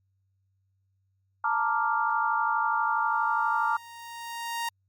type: chord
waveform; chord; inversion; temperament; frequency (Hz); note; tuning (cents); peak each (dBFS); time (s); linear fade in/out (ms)
sine; Bb major seventh; third; equal; 880 / 932.3 / 1174.7 / 1396.9; A5 / Bb5 / D6 / F6; 0 / 0 / 0 / 0; -29; 1.44-3.77; 5
type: tone with exponential growth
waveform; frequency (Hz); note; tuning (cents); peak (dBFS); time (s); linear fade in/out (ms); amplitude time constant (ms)
sawtooth; 932.3; A#5; 0; -24; 2.71-4.69; 5; 430
effects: added 96 Hz sine -69 dBFS peak until 4.88 s + Opus 48 kbps